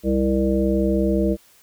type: harmonic tone with a mistuned harmonic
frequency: 65.8 Hz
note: C2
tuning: 10 cents sharp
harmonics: 1 / 3 / 5 / 7 / 9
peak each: -24 / -21 / -22 / -25 / -26 dBFS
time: 0.03-1.37 s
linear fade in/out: 50 ms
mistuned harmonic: 7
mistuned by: +23 cents
effects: white hiss -54 dBFS RMS until 1.62 s